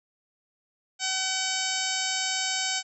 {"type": "harmonic tone with a mistuned harmonic", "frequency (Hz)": 759, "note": "F#5", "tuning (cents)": 44, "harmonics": [1, 2, 3, 4, 5, 6, 7, 8, 9, 10], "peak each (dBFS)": [-36, -35, -35, -34, -36, -35, -35, -36, -38, -34], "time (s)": [0.99, 2.83], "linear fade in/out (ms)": 50, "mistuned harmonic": 5, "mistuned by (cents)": -23, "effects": []}